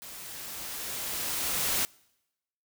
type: noise with level ramp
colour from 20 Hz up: white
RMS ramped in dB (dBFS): -44 to -27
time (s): 0.02-1.85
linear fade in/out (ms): 0
effects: noise-tail reverb RT60 0.9 s tail -26 dB re dry